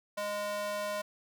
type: tone with high-pass filter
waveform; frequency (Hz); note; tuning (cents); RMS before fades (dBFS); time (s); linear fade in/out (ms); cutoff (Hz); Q
square; 206.1; G#3; -13; -35; 0.17-1.02; 10; 670; 1.9
effects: none